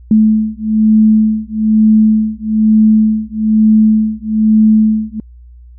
sine beating tone pair, 216.5 / 217.6 Hz, A3 / A3, -28 / -19 cents, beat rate 1.1 Hz, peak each -10 dBFS, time 0.11-5.2 s, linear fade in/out 2 ms, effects added 60 Hz sine -34 dBFS peak until 5.78 s

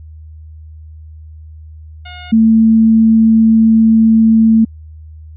5% pulse / sine tone pair in turn, 719 / 223.1 Hz, F#5 / A3, -50 / +24 cents, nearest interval octave + minor sixth, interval 2026 cents, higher first, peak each -16 / -5 dBFS, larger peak second, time 2.05-2.32 / 2.32-4.65 s, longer second, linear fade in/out 10 ms, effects added 78 Hz sine -31 dBFS peak until 5.36 s + resampled to 8000 Hz

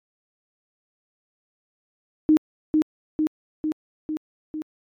sine tone with echo, 309.3 Hz, D#4, 10 cents flat, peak -12 dBFS, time 2.29-2.37 s, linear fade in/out 0 ms, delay 450 ms, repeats 5, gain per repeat -3 dB, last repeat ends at 4.62 s, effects MP3 96 kbps

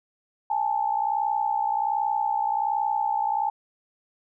sine tone pair together, 818.7 / 880 Hz, G#5 / A5, -25 / 0 cents, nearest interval minor second, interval 125 cents, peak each -25 dBFS, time 0.5-3.5 s, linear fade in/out 5 ms, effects none

